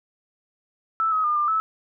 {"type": "tone with pitch steps", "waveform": "sine", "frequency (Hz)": [1318, 1271, 1210, 1196, 1304], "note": ["E6", "D#6", "D#6", "D6", "E6"], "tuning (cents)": [-1, 36, -49, 31, -19], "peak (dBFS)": -19, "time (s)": [1, 1.6], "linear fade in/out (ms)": 0, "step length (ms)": 120, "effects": []}